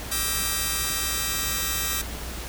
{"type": "chord", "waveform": "5% pulse", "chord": "E half-diminished seventh", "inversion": "third", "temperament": "just", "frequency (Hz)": [1186.7, 1318.5, 1582.2, 1898.7], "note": ["D6", "E6", "G6", "Bb6"], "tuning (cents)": [18, 0, 16, 31], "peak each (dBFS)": -20, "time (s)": [0.11, 2.02], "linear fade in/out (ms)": 10, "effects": ["added 60 Hz sine -35 dBFS peak until 2.48 s", "pink hiss -36 dBFS RMS until 2.48 s"]}